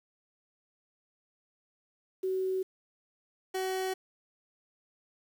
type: tone pair in turn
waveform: sine / 30% pulse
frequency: 376.5 / 376.5 Hz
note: F#4 / F#4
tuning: +30 / +30 cents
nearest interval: unison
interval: 0 cents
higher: neither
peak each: -28 dBFS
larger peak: neither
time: 2.23-2.63 / 3.54-3.94 s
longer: neither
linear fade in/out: 10 ms
effects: 9-bit